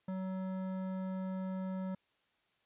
sine tone with hard clipping, 188 Hz, F#3, 28 cents sharp, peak -38 dBFS, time 0.08-1.95 s, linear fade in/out 5 ms, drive 13 dB, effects white hiss -75 dBFS RMS until 2.65 s + resampled to 8000 Hz

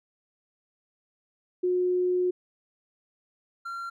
sine / triangle tone pair in turn, 361.8 / 1374.3 Hz, F#4 / F6, -39 / -28 cents, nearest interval octave + major seventh, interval 2311 cents, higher second, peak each -22 / -31 dBFS, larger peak first, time 1.63-2.31 / 3.65-3.9 s, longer first, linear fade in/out 10 ms, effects none

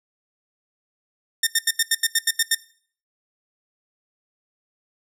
10% pulse tone bursts, 1819 Hz, A#6, 43 cents flat, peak -7 dBFS, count 10, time 1.43-2.549 s, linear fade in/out 5 ms, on 39 ms, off 81 ms, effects noise-tail reverb RT60 0.5 s tail -19 dB re dry

